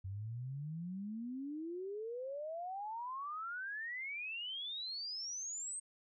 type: exponential sweep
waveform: sine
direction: up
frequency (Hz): 92.5 to 8480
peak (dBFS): -40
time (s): 0.04-5.8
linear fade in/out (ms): 10
effects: none